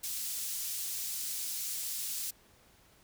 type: high-pass noise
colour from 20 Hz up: pink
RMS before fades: -37 dBFS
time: 0.03-2.31 s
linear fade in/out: 10 ms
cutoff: 6100 Hz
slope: 12 dB/octave
effects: pink hiss -63 dBFS RMS until 3.03 s